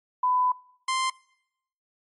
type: tone pair in turn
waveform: sine / sawtooth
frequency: 1001 / 1045.1 Hz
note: B5 / C6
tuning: +23 / -2 cents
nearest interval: minor second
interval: 75 cents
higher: second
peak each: -20 / -20 dBFS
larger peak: neither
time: 0.23-0.52 / 0.88-1.1 s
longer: first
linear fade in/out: 5 ms
effects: noise-tail reverb RT60 0.8 s tail -24 dB re dry + MP3 48 kbps